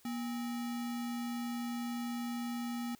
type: tone with sample-and-hold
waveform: sine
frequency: 239.1 Hz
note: A#3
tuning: 44 cents sharp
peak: -35 dBFS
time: 0.05-2.95 s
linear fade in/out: 2 ms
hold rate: 1050 Hz
effects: white hiss -64 dBFS RMS until 2.99 s